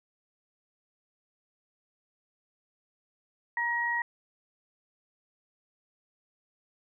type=tone pair together; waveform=sine; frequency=943.8 / 1898 Hz; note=A#5 / A#6; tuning=+21 / +31 cents; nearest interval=octave; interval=1210 cents; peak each=-32 / -28 dBFS; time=3.57-4.02 s; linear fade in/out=2 ms; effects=none